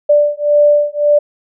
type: beating tone pair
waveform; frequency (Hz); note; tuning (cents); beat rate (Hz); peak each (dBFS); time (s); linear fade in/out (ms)
sine; 587.3 / 589.1; D5 / D5; 0 / +5; 1.8; -11; 0.09-1.19; 10
effects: none